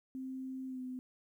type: tone with pitch glide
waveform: sine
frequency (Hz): 261.6 to 254.7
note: C4 to C4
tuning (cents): 0 to -46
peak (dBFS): -39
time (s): 0.15-0.99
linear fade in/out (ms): 0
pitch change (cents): -46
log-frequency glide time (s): 0.67-0.81
effects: 12-bit